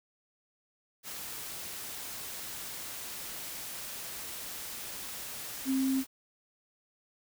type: tone in noise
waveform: sine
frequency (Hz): 265.6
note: C4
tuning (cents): +26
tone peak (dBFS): -26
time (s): 5.65-6.04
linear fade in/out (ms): 50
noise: white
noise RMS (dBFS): -41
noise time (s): 1.03-6.07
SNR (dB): +12
effects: none